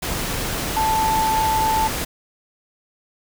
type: tone in noise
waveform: sine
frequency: 880 Hz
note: A5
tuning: in tune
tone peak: -17 dBFS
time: 0.76-1.88 s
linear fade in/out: 10 ms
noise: pink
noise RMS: -25 dBFS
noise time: 0.02-2.05 s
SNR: +5 dB
effects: none